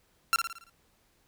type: tone with echo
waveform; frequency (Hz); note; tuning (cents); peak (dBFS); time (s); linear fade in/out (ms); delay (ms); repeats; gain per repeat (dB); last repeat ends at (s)
sawtooth; 1364; F6; -41; -17; 0.33-0.36; 0; 56; 6; -6; 0.696
effects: pink hiss -68 dBFS RMS until 1.27 s